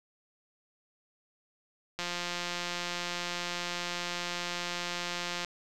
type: click train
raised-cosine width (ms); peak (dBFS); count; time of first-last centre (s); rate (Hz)
0.2; -17; 606; 1.99-5.447; 175
effects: 9-bit